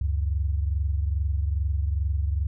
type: tone pair together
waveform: sine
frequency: 70.9 / 93.3 Hz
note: C#2 / F#2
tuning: +40 / +15 cents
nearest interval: perfect fourth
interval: 475 cents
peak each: -23 / -29 dBFS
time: 0.01-2.47 s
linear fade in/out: 5 ms
effects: none